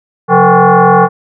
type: tone with frequency modulation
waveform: sine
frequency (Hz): 180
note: F#3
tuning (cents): -47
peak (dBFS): -3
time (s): 0.28-1.09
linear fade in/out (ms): 50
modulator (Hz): 316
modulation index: 3.4
effects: none